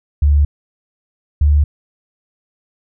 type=tone pair in turn; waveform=sine; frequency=72.6 / 73.49 Hz; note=D2 / D2; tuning=-19 / +2 cents; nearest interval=unison; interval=21 cents; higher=second; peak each=-8 dBFS; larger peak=neither; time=0.22-0.45 / 1.41-1.64 s; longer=neither; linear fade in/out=5 ms; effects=none